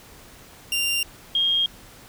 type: tone pair in turn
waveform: sawtooth / sine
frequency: 2784 / 3237 Hz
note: F7 / G#7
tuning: -6 / -45 cents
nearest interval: minor third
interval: 261 cents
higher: second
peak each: -18 dBFS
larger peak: neither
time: 0.72-1.03 / 1.35-1.66 s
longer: neither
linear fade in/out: 2 ms
effects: pink hiss -47 dBFS RMS until 2.08 s